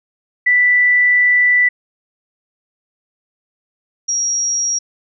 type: tone pair in turn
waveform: sine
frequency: 1975.5 / 5662 Hz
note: B6 / F8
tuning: 0 / +23 cents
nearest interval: octave + tritone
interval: 1823 cents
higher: second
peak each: -9 / -15 dBFS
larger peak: first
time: 0.46-1.69 / 4.08-4.79 s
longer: first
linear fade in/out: 10 ms
effects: none